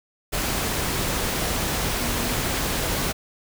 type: tone in noise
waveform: sine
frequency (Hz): 240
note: B3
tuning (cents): -49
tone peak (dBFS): -33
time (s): 1.99-2.36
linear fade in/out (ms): 20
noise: pink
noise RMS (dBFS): -25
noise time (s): 0.32-3.13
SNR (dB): -11
effects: none